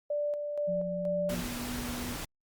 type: tone with tremolo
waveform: sine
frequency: 587.3 Hz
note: D5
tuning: in tune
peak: -28 dBFS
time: 0.1-1.35 s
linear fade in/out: 5 ms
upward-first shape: square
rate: 2.1 Hz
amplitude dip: 40%
type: tone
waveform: sine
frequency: 177.6 Hz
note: F3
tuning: 29 cents sharp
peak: -35 dBFS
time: 0.67-1.44 s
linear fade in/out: 20 ms
type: noise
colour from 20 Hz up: pink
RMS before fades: -38 dBFS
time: 1.29-2.25 s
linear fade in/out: 5 ms
type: tone with vibrato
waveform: sine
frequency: 243.8 Hz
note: B3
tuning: 22 cents flat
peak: -37 dBFS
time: 1.31-2.14 s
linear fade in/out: 5 ms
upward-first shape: triangle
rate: 3 Hz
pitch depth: 13 cents each way
effects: Opus 48 kbps